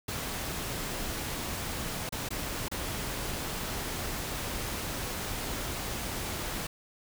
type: noise with dropouts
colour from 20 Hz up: pink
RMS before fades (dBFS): -35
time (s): 0.08-6.67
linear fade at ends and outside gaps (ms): 5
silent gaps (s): 2.092-2.123 / 2.289-2.305 / 2.684-2.714
effects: none